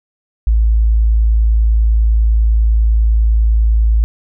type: tone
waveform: sine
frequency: 55 Hz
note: A1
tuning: in tune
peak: -8 dBFS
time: 0.47-4.04 s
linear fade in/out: 0 ms
effects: none